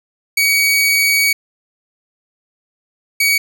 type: tone pair in turn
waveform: sawtooth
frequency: 2257 / 2257 Hz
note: C#7 / C#7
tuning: +31 / +31 cents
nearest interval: unison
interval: 0 cents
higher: neither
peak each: -8 dBFS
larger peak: neither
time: 0.37-1.33 / 3.2-3.38 s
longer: first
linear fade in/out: 5 ms
effects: none